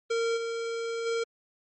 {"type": "tone with level steps", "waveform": "square", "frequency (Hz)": 460.4, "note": "A#4", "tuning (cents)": -22, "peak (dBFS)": [-26, -31, -27], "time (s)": [0.1, 1.24], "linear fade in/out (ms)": 10, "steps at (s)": [0.36, 1.05], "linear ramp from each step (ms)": 20, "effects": ["MP3 32 kbps"]}